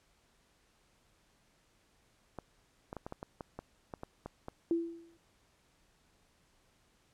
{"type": "clicks", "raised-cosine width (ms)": 1, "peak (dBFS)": -27, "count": 12, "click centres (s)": [2.387, 2.929, 2.967, 3.065, 3.124, 3.229, 3.408, 3.59, 3.938, 4.034, 4.26, 4.484]}
{"type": "tone with exponential decay", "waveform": "sine", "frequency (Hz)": 335.4, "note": "E4", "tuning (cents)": 30, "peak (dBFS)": -25, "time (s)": [4.71, 5.17], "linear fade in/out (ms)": 1, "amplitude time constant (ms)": 100}
{"effects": ["pink hiss -70 dBFS RMS until 7.13 s", "low-pass 10000 Hz 12 dB/octave"]}